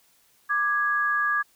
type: tone pair together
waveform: sine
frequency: 1183.2 / 1661.2 Hz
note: D6 / G#6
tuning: +13 / 0 cents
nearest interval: tritone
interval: 587 cents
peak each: -25 / -23 dBFS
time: 0.49-1.43 s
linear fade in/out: 20 ms
effects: white hiss -62 dBFS RMS until 1.55 s